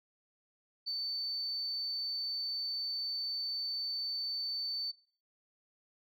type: tone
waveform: sine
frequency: 4532 Hz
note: C#8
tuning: 37 cents sharp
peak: -33 dBFS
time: 0.86-4.92 s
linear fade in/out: 20 ms
effects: noise-tail reverb RT60 0.5 s tail -22 dB re dry + tanh soft clip ceiling -29 dBFS